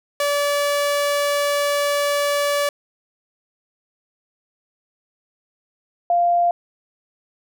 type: tone pair in turn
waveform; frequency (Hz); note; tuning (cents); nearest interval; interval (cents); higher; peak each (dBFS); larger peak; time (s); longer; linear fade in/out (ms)
sawtooth / sine; 576 / 695.8; D5 / F5; -34 / -7; minor third; 327; second; -14 / -14; neither; 0.2-2.69 / 6.1-6.51; first; 2
effects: none